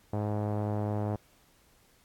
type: tone with low-pass filter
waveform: sawtooth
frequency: 104.7 Hz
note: G#2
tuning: 15 cents sharp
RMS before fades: -31 dBFS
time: 0.13-1.16 s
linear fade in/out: 5 ms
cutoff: 740 Hz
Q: 1.8
effects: pink hiss -64 dBFS RMS until 2.04 s + AAC 64 kbps